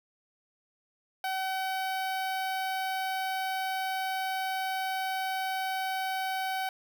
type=tone with notch filter; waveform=sawtooth; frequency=760 Hz; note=F#5; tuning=46 cents sharp; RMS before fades=-32 dBFS; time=1.24-6.69 s; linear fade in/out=2 ms; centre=7100 Hz; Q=1.2; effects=none